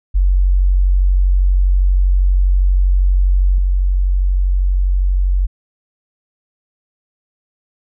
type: tone with level steps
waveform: sine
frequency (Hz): 46.25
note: F#1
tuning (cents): 0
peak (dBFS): -9 / -11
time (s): 0.14-5.47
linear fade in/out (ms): 20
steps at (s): 3.58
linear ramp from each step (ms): 2
effects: none